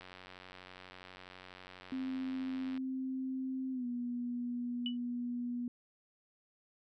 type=click train; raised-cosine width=0.3 ms; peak=-34 dBFS; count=256; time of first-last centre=0.01-2.776 s; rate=92.2 Hz
type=tone with pitch glide; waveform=sine; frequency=261.6 to 242.7 Hz; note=C4 to B3; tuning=0 to -30 cents; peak=-35 dBFS; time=1.92-5.68 s; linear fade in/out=2 ms; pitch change=-130 cents; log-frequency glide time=3.72-3.86 s
type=tone with exponential decay; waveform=sine; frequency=2960 Hz; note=F#7; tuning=in tune; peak=-32 dBFS; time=4.86-4.97 s; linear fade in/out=1 ms; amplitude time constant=23 ms
effects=none